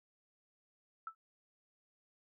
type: tone with exponential decay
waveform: sine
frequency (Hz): 1318.5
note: E6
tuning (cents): 0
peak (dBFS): -36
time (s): 1.07-1.15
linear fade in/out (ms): 2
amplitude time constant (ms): 17
effects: none